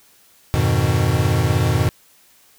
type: chord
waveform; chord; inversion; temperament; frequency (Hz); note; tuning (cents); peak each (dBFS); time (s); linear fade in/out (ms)
square; F half-diminished seventh; none; equal; 87.31 / 103.83 / 123.47 / 155.56; F2 / Ab2 / Cb3 / Eb3; 0 / 0 / 0 / 0; -22 / -21 / -20 / -24; 0.54-1.89; 0
effects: white hiss -53 dBFS RMS until 2.58 s